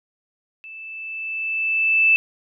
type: tone with level ramp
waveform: sine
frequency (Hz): 2637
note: E7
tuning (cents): 0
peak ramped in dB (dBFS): -36 to -11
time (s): 0.64-2.16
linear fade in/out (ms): 0
effects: none